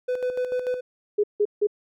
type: tone with tremolo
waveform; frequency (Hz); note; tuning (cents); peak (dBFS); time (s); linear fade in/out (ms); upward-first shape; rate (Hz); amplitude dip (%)
triangle; 501; B4; +25; -20; 0.08-0.81; 10; square; 6.8; 55
type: tone bursts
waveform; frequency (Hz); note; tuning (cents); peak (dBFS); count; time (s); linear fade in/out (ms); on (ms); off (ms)
sine; 415.3; G#4; 0; -17; 3; 1.18-1.671; 10; 57; 160
effects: none